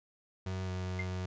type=tone with pitch glide; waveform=35% pulse; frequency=93.6 to 91.99 Hz; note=F#2 to F#2; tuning=+20 to -10 cents; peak=-33 dBFS; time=0.46-1.26 s; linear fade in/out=5 ms; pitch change=-30 cents; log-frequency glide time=0.64-0.7 s
type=tone with exponential decay; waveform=sine; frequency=2093 Hz; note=C7; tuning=in tune; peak=-32 dBFS; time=0.99-1.09 s; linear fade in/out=5 ms; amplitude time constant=21 ms
effects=resampled to 16000 Hz